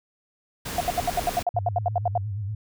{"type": "noise", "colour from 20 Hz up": "pink", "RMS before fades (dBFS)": -32, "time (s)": [0.65, 1.43], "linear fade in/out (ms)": 10}
{"type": "tone bursts", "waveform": "sine", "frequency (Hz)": 708, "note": "F5", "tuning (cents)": 23, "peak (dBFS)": -19, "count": 15, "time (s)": [0.78, 2.177], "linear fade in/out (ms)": 2, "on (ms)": 25, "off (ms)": 73}
{"type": "tone with vibrato", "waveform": "sine", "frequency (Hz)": 102.2, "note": "G#2", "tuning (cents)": -27, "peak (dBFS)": -27, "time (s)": [1.54, 2.55], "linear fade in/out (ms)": 5, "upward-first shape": "sine", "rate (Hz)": 8.5, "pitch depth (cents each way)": 110}
{"effects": []}